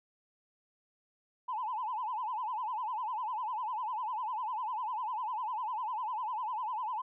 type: tone with vibrato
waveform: sine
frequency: 932.3 Hz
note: A#5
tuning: in tune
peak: -32 dBFS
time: 1.48-7.02 s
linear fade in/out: 10 ms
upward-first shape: sine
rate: 10 Hz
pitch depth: 180 cents each way
effects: tanh soft clip ceiling -28 dBFS